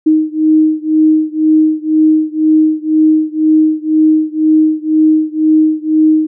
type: beating tone pair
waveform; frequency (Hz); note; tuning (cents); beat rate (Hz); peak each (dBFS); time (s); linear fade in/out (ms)
sine; 311.1 / 313.1; D#4 / D#4; 0 / +11; 2; -10 / -11; 0.06-6.27; 10
effects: none